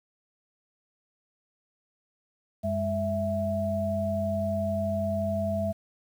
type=tone cluster; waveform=sine; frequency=93.8 / 205.4 / 660 Hz; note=F#2 / G#3 / E5; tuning=+24 / -19 / +2 cents; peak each=-32 / -31 / -28 dBFS; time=2.63-5.73 s; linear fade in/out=20 ms; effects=9-bit